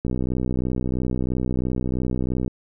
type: click train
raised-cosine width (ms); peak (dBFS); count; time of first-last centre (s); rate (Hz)
3; -12; 154; 0.05-2.479; 63
effects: none